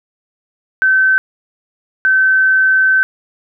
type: tone bursts at uneven times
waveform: sine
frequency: 1536 Hz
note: G6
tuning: 36 cents flat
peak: -8 dBFS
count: 2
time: 0.82-1.18 / 2.05-3.03 s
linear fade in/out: 0 ms
effects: none